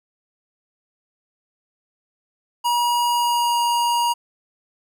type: tone with pitch glide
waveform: square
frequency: 958 to 949.7 Hz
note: A#5 to A#5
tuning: +47 to +32 cents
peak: -18 dBFS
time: 2.64-4.14 s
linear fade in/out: 20 ms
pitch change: -15 cents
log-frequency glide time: 3.09-3.59 s
effects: none